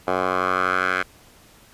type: tone with band-pass filter sweep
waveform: 10% pulse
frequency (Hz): 92.2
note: F#2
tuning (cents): -6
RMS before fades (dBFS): -22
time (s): 0.07-1.03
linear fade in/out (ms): 10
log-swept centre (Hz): 860 to 1700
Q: 3
effects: pink hiss -51 dBFS RMS until 1.73 s + resampled to 32000 Hz